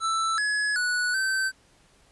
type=tone with pitch steps; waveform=square; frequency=1325 / 1690 / 1473 / 1545 Hz; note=E6 / G#6 / F#6 / G6; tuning=+9 / +30 / -8 / -26 cents; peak=-24 dBFS; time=0-1.52 s; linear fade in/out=50 ms; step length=380 ms; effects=pink hiss -60 dBFS RMS until 2.11 s + resampled to 24000 Hz